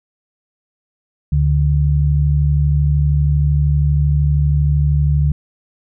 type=tone pair together; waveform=sine; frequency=72.8 / 145.6 Hz; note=D2 / D3; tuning=-15 / -15 cents; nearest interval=octave; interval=1200 cents; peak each=-14 dBFS; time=1.32-5.32 s; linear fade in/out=5 ms; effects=none